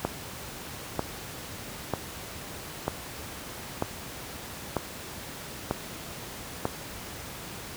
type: click train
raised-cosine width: 1 ms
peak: -11 dBFS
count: 8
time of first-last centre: 0.05-6.654 s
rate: 1.06 Hz
effects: pink hiss -40 dBFS RMS until 7.76 s + high-pass 60 Hz 12 dB/octave